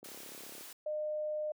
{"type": "click train", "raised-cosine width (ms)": 2, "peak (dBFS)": -36, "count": 21, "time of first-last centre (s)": [0.03, 0.61], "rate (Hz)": 34.5}
{"type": "noise", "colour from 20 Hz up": "white", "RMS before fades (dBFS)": -49, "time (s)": [0.04, 0.73], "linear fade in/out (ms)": 5}
{"type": "tone", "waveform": "sine", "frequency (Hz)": 608, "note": "D#5", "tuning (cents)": -40, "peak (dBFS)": -33, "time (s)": [0.86, 1.52], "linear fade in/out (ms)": 5}
{"effects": ["high-pass 300 Hz 12 dB/octave"]}